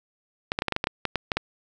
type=clicks; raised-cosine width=0.3 ms; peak=-8 dBFS; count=12; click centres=0.519 / 0.589 / 0.621 / 0.683 / 0.723 / 0.764 / 0.841 / 0.871 / 1.053 / 1.157 / 1.318 / 1.37 s; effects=none